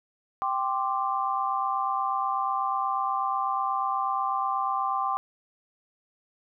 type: chord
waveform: sine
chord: G suspended fourth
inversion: none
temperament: equal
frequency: 784 / 1046.5 / 1174.7 Hz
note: G5 / C6 / D6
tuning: 0 / 0 / 0 cents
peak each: -29 dBFS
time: 0.42-5.17 s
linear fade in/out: 0 ms
effects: none